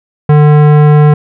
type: tone with tanh clipping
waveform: sine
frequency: 149.3 Hz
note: D3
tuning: 29 cents sharp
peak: -4 dBFS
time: 0.29-1.14 s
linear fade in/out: 5 ms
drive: 18 dB
effects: none